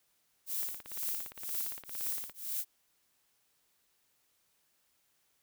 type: noise with tremolo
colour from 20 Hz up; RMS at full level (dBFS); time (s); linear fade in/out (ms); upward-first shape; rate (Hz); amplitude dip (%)
violet; -34; 0.46-2.65; 50; triangle; 2; 100
type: click train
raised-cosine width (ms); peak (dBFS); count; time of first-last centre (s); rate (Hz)
0.3; -31; 30; 0.63-2.297; 17.4
effects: white hiss -74 dBFS RMS until 5.42 s